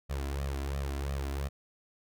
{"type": "tone with flanger", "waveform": "sawtooth", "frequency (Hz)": 69.2, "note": "C#2", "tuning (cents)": -2, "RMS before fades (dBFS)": -34, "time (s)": [0.09, 1.49], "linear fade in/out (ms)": 20, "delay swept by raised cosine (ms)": [1.6, 3], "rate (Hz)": 2.9, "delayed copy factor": 0.8, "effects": []}